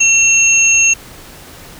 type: tone pair together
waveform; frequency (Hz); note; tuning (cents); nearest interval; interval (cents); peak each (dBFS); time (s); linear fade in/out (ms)
sine; 2716 / 6460; F7 / G#8; -49 / -49; octave + minor third; 1500; -10; 0-0.94; 10
effects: pink hiss -36 dBFS RMS until 1.79 s